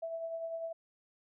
sine tone with tremolo, 659.3 Hz, E5, in tune, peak -34 dBFS, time 0.02-0.73 s, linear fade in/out 10 ms, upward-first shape triangle, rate 10 Hz, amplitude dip 50%, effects none

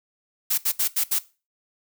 blue noise bursts at uneven times, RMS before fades -22 dBFS, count 5, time 0.5-0.58 / 0.65-0.72 / 0.79-0.88 / 0.96-1.04 / 1.11-1.19 s, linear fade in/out 10 ms, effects noise-tail reverb RT60 0.3 s tail -18 dB re dry

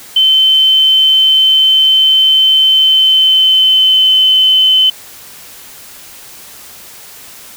sine tone with pitch glide, 3076 to 3053 Hz, G7 to G7, -33 to -46 cents, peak -5 dBFS, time 0.16-4.9 s, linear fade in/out 5 ms, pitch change -13 cents, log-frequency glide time 2.63-4.2 s, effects white hiss -34 dBFS RMS until 7.56 s

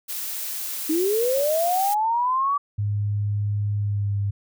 blue noise, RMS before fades -30 dBFS, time 0.08-1.95 s, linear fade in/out 20 ms
sine linear sweep, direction up, 301.5 to 1156 Hz, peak -19 dBFS, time 0.89-2.58 s, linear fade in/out 10 ms
sine tone with pitch glide, 103.1 to 100.69 Hz, G#2 to G2, -12 to +47 cents, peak -21 dBFS, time 2.78-4.31 s, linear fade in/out 10 ms, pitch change -41 cents, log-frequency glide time 3.77-4.19 s
effects none

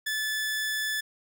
sawtooth tone, 1736 Hz, A6, 24 cents flat, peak -24 dBFS, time 0.06-1.01 s, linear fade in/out 10 ms, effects none

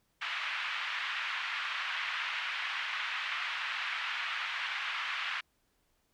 white band-pass noise, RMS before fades -36 dBFS, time 0.21-5.41 s, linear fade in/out 10 ms, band 1100 to 2900 Hz, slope 24 dB/octave, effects pink hiss -75 dBFS RMS until 6.13 s

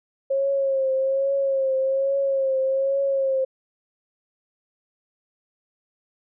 sine tone with vibrato, 540 Hz, C#5, 45 cents flat, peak -19 dBFS, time 0.3-3.45 s, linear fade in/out 10 ms, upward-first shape triangle, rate 1.2 Hz, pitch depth 45 cents each way, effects none

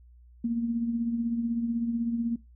sine tone with tremolo, 233.1 Hz, A#3, in tune, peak -23 dBFS, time 0.44-2.36 s, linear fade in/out 5 ms, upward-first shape triangle, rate 16 Hz, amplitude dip 55%, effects noise-tail reverb RT60 0.2 s tail -19 dB re dry + added 60 Hz sine -51 dBFS peak until 2.55 s

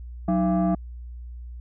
sine tone with frequency modulation, 183.8 Hz, F#3, 11 cents flat, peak -18 dBFS, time 0.28-0.75 s, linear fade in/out 5 ms, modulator 495 Hz, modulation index 1, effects tanh soft clip ceiling -14 dBFS + added 60 Hz sine -35 dBFS peak until 1.6 s

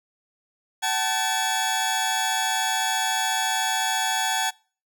25% pulse tone cluster, 763 / 877 / 3371 Hz, G5 / A5 / G#7, -47 / -6 / +25 cents, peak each -23 dBFS, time 0.82-4.51 s, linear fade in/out 20 ms, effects noise-tail reverb RT60 0.4 s tail -25 dB re dry

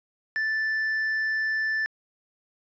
triangle tone, 1760 Hz, A6, in tune, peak -22 dBFS, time 0.36-1.86 s, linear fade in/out 0 ms, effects resampled to 16000 Hz

